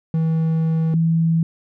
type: tone pair in turn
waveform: triangle / sine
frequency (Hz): 161.4 / 164.13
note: E3 / E3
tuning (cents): -36 / -7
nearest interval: unison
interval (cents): 29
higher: second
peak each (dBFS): -14 / -14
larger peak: neither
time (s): 0.14-0.94 / 0.94-1.43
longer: first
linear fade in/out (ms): 2
effects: none